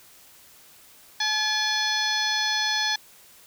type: harmonic tone with a mistuned harmonic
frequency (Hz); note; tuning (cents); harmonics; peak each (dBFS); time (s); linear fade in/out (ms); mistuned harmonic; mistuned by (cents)
857; A5; -46; 1 / 2 / 3 / 4 / 5 / 6 / 7; -31 / -27 / -37 / -28 / -29 / -32 / -34; 1.2-2.96; 5; 3; -120
effects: white hiss -52 dBFS RMS until 3.46 s